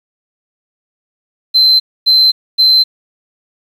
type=tone bursts; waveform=sine; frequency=4087 Hz; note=C8; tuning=41 cents flat; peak=-4 dBFS; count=3; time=1.54-2.84 s; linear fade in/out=20 ms; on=260 ms; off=260 ms; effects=tanh soft clip ceiling -2 dBFS + 7-bit